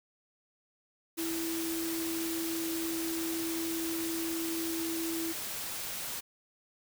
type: tone in noise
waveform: sine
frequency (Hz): 329.6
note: E4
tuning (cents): 0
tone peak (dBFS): -33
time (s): 1.17-5.33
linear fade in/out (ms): 20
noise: white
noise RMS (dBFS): -38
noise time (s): 1.17-6.21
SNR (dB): +2
effects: none